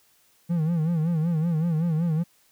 triangle tone with vibrato, 163.8 Hz, E3, 11 cents flat, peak -19 dBFS, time 0.49-2.24 s, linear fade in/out 20 ms, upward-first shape sine, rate 5.3 Hz, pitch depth 110 cents each way, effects white hiss -62 dBFS RMS until 2.51 s

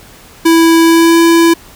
square tone with pitch glide, 329.7 to 333.9 Hz, E4 to E4, 0 to +22 cents, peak -5 dBFS, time 0.45-1.54 s, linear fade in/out 10 ms, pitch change +22 cents, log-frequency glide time 0.82-1.2 s, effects pink hiss -38 dBFS RMS until 1.75 s

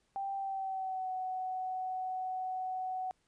sine tone with pitch glide, 785 to 745.7 Hz, G5 to F#5, +2 to +13 cents, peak -34 dBFS, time 0.16-3.11 s, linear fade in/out 0 ms, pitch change -89 cents, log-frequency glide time 0.35-1.1 s, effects pink hiss -75 dBFS RMS until 3.27 s + resampled to 22050 Hz

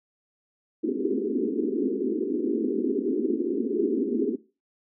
white band-pass noise, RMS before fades -26 dBFS, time 0.83-4.36 s, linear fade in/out 10 ms, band 220 to 430 Hz, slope 96 dB/octave, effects noise-tail reverb RT60 0.3 s tail -17 dB re dry

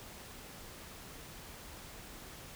silence, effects pink hiss -50 dBFS RMS until 2.55 s

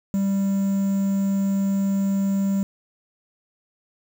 triangle tone with quantisation, 196.2 Hz, G3, 2 cents sharp, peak -17 dBFS, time 0.14-2.63 s, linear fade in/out 0 ms, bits 7, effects none

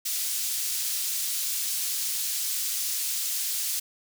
pink high-pass noise, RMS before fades -29 dBFS, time 0.05-3.8 s, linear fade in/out 10 ms, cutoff 5300 Hz, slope 12 dB/octave, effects none

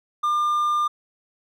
triangle tone, 1200 Hz, D6, 37 cents sharp, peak -17 dBFS, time 0.23-0.88 s, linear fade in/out 10 ms, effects none

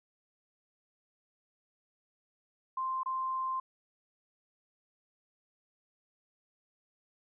sine tone with dropouts, 1046 Hz, C6, 1 cent flat, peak -31 dBFS, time 2.77-3.6 s, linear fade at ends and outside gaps 5 ms, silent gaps 3.033-3.059 s, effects none

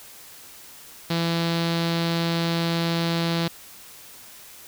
sawtooth tone with low-pass filter, 167.6 Hz, E3, 29 cents sharp, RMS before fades -24 dBFS, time 1.1-3.48 s, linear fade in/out 5 ms, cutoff 4200 Hz, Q 3.4, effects white hiss -45 dBFS RMS until 4.67 s

